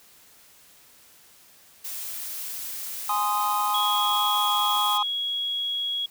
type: noise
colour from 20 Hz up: blue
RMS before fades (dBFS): -34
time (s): 1.84-4.98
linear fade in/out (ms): 10
type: chord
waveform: triangle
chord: Ab major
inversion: none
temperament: just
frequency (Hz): 830.6 / 1038.3 / 1245.9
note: Ab5 / C6 / Eb6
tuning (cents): 0 / -14 / +2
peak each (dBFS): -25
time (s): 3.09-5.03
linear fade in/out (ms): 5
type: tone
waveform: sine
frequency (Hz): 3322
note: G#7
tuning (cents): 0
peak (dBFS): -25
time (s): 3.74-6.06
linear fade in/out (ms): 5
effects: white hiss -54 dBFS RMS until 6.1 s